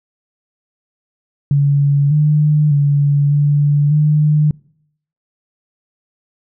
sine tone with pitch steps, 142.1 / 150.5 / 143.3 / 145.3 / 150.9 Hz, C#3 / D3 / D3 / D3 / D3, +43 / +43 / -42 / -18 / +47 cents, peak -9 dBFS, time 1.51-4.51 s, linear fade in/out 2 ms, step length 600 ms, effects noise-tail reverb RT60 0.7 s tail -25 dB re dry

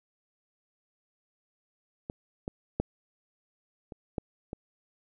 clicks, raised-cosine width 2 ms, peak -22 / -20 / -13 / -28 / -17 / -23 dBFS, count 6, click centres 2.099 / 2.479 / 2.8 / 3.922 / 4.182 / 4.531 s, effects none

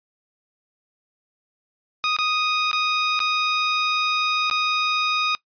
15% pulse tone with dropouts, 1244.5 Hz, D#6, in tune, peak -13 dBFS, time 2.04-5.35 s, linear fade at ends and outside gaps 0 ms, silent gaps 2.165-2.187 / 2.714-2.73 / 3.192-3.202 / 4.499-4.511 s, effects noise-tail reverb RT60 0.1 s tail -22 dB re dry + resampled to 11025 Hz

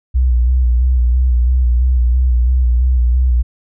sine tone with vibrato, 61.74 Hz, B1, in tune, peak -9 dBFS, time 0.14-3.43 s, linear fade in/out 20 ms, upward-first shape square, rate 3 Hz, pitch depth 45 cents each way, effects none

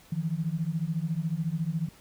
sine beating tone pair, 155.56 / 169.56 Hz, D#3 / E3, 0 / +49 cents, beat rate 14 Hz, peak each -30 dBFS, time 0.12-1.89 s, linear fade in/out 5 ms, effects pink hiss -56 dBFS RMS until 2 s

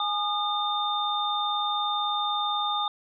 sine tone cluster, 830 / 1222 / 3619 Hz, G#5 / D#6 / A7, -1 / -32 / +48 cents, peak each -29 dBFS, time 0-2.88 s, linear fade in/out 2 ms, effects none

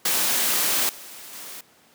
white noise with level steps, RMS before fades -22 / -41 / -38 dBFS, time 0.05-1.61 s, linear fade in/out 5 ms, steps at 0.89 / 1.33 s, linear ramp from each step 2 ms, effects pink hiss -56 dBFS RMS until 1.94 s + high-pass 200 Hz 12 dB/octave

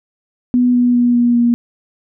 sine tone with pitch steps, 246.9 / 244.6 / 242.4 / 240.1 / 237.9 Hz, B3 / B3 / B3 / B3 / A#3, 0 / -16 / -32 / -49 / +35 cents, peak -9 dBFS, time 0.54-1.54 s, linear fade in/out 0 ms, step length 200 ms, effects none

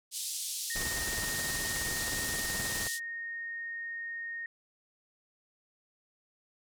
white band-pass noise, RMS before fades -37 dBFS, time 0.11-3 s, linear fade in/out 50 ms, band 3600 to 11000 Hz, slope 24 dB/octave
sine tone, 1852 Hz, A#6, 12 cents flat, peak -36 dBFS, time 0.7-4.46 s, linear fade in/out 2 ms
pink noise with tremolo, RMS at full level -37 dBFS, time 0.75-2.88 s, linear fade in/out 10 ms, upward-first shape triangle, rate 19 Hz, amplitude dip 50%
effects none

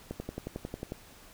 click train, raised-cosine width 2 ms, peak -22 dBFS, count 10, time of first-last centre 0.11-0.921 s, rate 11.1 Hz, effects pink hiss -54 dBFS RMS until 1.33 s

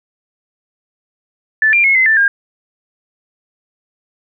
sine tone with pitch steps, 1752 / 2384 / 2174 / 2055 / 1770 / 1615 Hz, A6 / D7 / C#7 / C7 / A6 / G#6, -8 / +25 / -34 / -32 / +10 / -49 cents, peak -8 dBFS, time 1.62-2.28 s, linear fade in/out 2 ms, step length 110 ms, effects none

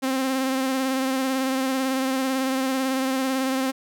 sawtooth tone with vibrato, 263.7 Hz, C4, 14 cents sharp, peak -18 dBFS, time 0.02-3.72 s, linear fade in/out 20 ms, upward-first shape sine, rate 18 Hz, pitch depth 29 cents each way, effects none

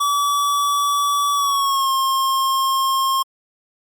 square tone with pitch glide, 1147 to 1070.2 Hz, D6 to C6, -41 to +39 cents, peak -17 dBFS, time 0-3.23 s, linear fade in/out 10 ms, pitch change -120 cents, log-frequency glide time 1.33-1.91 s, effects Opus 48 kbps

